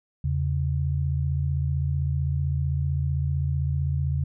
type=tone pair together; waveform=sine; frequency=82.41 / 138.04 Hz; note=E2 / C#3; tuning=0 / -7 cents; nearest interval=major sixth; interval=893 cents; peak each=-25 dBFS; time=0.24-4.24 s; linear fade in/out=5 ms; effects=none